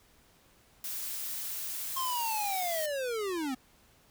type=noise; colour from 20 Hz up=blue; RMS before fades=-37 dBFS; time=0.84-2.86 s; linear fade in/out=2 ms
type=linear sweep; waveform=square; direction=down; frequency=1070 to 246.9 Hz; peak=-32 dBFS; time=1.96-3.55 s; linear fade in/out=10 ms
effects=pink hiss -63 dBFS RMS until 4.1 s